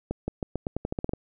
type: accelerating click train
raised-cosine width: 2 ms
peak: -15 dBFS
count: 12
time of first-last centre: 0.11-1.135 s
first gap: 170 ms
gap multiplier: 0.87
effects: none